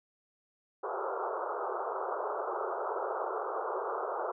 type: band-pass noise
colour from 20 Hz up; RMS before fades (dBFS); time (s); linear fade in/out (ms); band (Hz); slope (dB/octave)
pink; -35; 0.83-4.32; 10; 370 to 1400; 96
effects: none